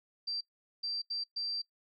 sine tone bursts at uneven times, 4699 Hz, D8, in tune, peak -33 dBFS, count 4, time 0.27-0.41 / 0.83-1.02 / 1.1-1.24 / 1.36-1.62 s, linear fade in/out 10 ms, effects noise-tail reverb RT60 0.1 s tail -20 dB re dry

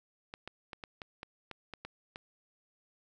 clicks, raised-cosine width 0.3 ms, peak -26 dBFS, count 10, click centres 0.339 / 0.476 / 0.732 / 0.838 / 1.018 / 1.231 / 1.513 / 1.737 / 1.85 / 2.159 s, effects none

